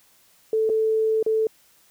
sine tone with dropouts, 440 Hz, A4, in tune, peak -18 dBFS, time 0.53-1.47 s, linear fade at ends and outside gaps 2 ms, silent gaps 0.693-0.698 / 1.228-1.263 s, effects white hiss -58 dBFS RMS until 1.9 s

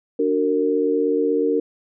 sine chord, D augmented, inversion none, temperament equal with one note detuned, 293.7 / 370 / 458.7 Hz, D4 / F#4 / A#4, 0 / 0 / -28 cents, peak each -22 / -24 / -19 dBFS, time 0.19-1.6 s, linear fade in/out 5 ms, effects none

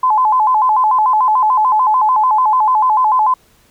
sine tone with vibrato, 937 Hz, A#5, 9 cents sharp, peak -9 dBFS, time 0.03-3.34 s, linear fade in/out 5 ms, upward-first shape square, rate 6.8 Hz, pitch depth 150 cents each way, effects pink hiss -52 dBFS RMS until 3.7 s

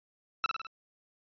sawtooth tone with echo, 1324 Hz, E6, 7 cents sharp, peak -21 dBFS, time 0.44-0.46 s, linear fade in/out 0 ms, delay 52 ms, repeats 4, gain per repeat -4 dB, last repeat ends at 0.668 s, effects resampled to 11025 Hz

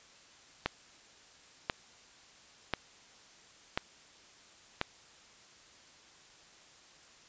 click train, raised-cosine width 0.3 ms, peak -13 dBFS, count 5, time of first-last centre 0.66-4.814 s, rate 0.963 Hz, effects white hiss -58 dBFS RMS until 7.28 s + resampled to 16000 Hz

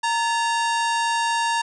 harmonic tone with a mistuned harmonic, 926 Hz, A#5, 12 cents flat, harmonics 1 / 2 / 3 / 4 / 5 / 6 / 7 / 8 / 9 / 10, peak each -21 / -27 / -31 / -33 / -35 / -37 / -38 / -39 / -40 / -41 dBFS, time 0.03-1.62 s, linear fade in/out 10 ms, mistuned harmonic 2, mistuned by -120 cents, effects none

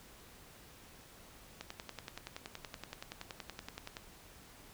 click train, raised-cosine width 0.2 ms, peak -25 dBFS, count 26, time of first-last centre 1.61-3.968 s, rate 10.6 Hz, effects pink hiss -57 dBFS RMS until 4.73 s

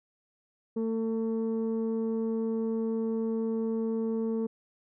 sine tone pair together, 224.5 / 449 Hz, A3 / A4, +35 / +35 cents, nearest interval octave, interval 1200 cents, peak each -27 / -29 dBFS, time 0.76-4.47 s, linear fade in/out 10 ms, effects tanh soft clip ceiling -24 dBFS

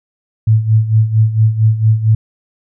sine tone with tremolo, 110 Hz, A2, in tune, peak -5 dBFS, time 0.47-2.15 s, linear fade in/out 5 ms, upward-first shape sine, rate 4.4 Hz, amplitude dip 75%, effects none

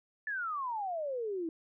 sine exponential sweep, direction down, 1762 to 316.2 Hz, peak -33 dBFS, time 0.27-1.49 s, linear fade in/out 2 ms, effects none

